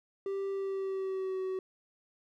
triangle tone with pitch glide, 392 to 376.5 Hz, G4 to F#4, 0 to +30 cents, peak -30 dBFS, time 0.26-1.59 s, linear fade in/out 2 ms, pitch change -70 cents, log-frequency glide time 0.51-1.4 s, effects none

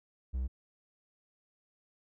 triangle tone, 63.7 Hz, C2, 46 cents flat, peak -29 dBFS, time 0.33-0.48 s, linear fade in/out 20 ms, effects none

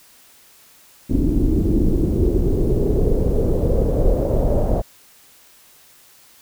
brown noise with low-pass filter sweep, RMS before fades -17 dBFS, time 1.09-4.82 s, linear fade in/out 20 ms, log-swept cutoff 290 to 620 Hz, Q 4.1, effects white hiss -50 dBFS RMS until 6.41 s

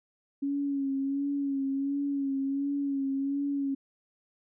sine tone with vibrato, 277.2 Hz, C#4, in tune, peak -27 dBFS, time 0.42-3.75 s, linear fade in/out 10 ms, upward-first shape sine, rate 1.4 Hz, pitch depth 38 cents each way, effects none

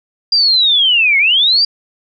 sine linear two-way sweep, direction down then up, 4820 to 2130 to 4820 Hz, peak -8 dBFS, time 0.32-1.65 s, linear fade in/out 5 ms, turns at 1.18 s, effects none

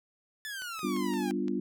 sawtooth exponential sweep, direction down, 1762 to 784 Hz, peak -33 dBFS, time 0.45-1.31 s, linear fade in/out 0 ms
click train, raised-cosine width 0.2 ms, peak -29 dBFS, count 6, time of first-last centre 0.62-1.482 s, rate 5.8 Hz
sine chord, G dominant seventh, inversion none, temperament equal, 196 / 246.9 / 293.7 / 349.2 Hz, G3 / B3 / D4 / F4, 0 / 0 / 0 / 0 cents, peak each -34 dBFS, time 0.83-1.6 s, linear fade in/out 5 ms
effects none

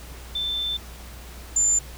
sine tone pair in turn, 3544 / 7146 Hz, A7 / A8, +12 / +26 cents, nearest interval octave, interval 1214 cents, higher second, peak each -24 / -17 dBFS, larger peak second, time 0.35-0.77 / 1.56-1.79 s, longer first, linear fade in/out 5 ms, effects added 60 Hz sine -39 dBFS peak until 1.97 s + pink hiss -44 dBFS RMS until 1.97 s

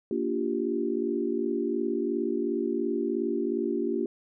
sine chord, G minor seventh, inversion first, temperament equal with one note detuned, 233.1 / 290 / 349.2 / 392 Hz, Bb3 / D4 / F4 / G4, 0 / -22 / 0 / 0 cents, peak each -32 / -32 / -30 / -31 dBFS, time 0.11-4.06 s, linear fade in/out 2 ms, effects none

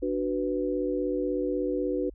sine chord, B minor, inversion first, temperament equal, 293.7 / 370 / 493.9 Hz, D4 / F#4 / B4, 0 / 0 / 0 cents, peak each -30 dBFS, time 0.02-2.1 s, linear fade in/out 10 ms, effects added 50 Hz sine -45 dBFS peak until 2.14 s

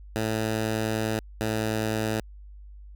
10% pulse tone pair in turn, 110 / 109.47 Hz, A2 / A2, 0 / -8 cents, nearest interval unison, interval 8 cents, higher first, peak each -17 dBFS, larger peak neither, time 0.16-1.19 / 1.41-2.2 s, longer first, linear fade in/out 0 ms, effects added 50 Hz sine -42 dBFS peak until 2.95 s

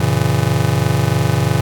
square chord, F# dominant seventh, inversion none, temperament just, 92.5 / 115.62 / 138.75 / 166.5 Hz, F#2 / A#2 / C#3 / E3, 0 / -14 / +2 / +18 cents, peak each -22 / -18 / -19 / -21 dBFS, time 0-1.61 s, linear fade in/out 5 ms, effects none

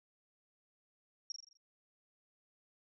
sine tone with echo, 5588 Hz, F8, in tune, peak -38 dBFS, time 1.3-1.32 s, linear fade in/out 2 ms, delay 42 ms, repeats 6, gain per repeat -5 dB, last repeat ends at 1.572 s, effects none

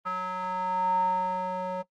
square tone with band-pass filter sweep, 184.1 Hz, F#3, 8 cents flat, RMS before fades -29 dBFS, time 0.05-1.83 s, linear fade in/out 20 ms, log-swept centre 1200 to 720 Hz, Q 8.6, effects noise-tail reverb RT60 0.1 s tail -19 dB re dry + Opus 24 kbps

